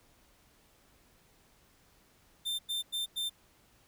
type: tone bursts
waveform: 45% pulse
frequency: 3583 Hz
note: A7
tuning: 31 cents sharp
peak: -32 dBFS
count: 4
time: 2.45-3.298 s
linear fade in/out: 20 ms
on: 140 ms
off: 96 ms
effects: pink hiss -65 dBFS RMS until 3.87 s